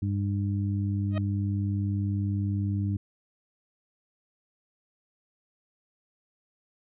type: harmonic tone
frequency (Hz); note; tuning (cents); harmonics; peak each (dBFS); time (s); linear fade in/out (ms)
100; G2; +35; 1 / 2 / 3; -26 / -32 / -36; 0.02-2.97; 5
type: tone with exponential growth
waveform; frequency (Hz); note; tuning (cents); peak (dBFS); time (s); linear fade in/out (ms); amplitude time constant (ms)
sawtooth; 625; D#5; +8; -25; 1.1-1.18; 2; 17
effects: resampled to 8000 Hz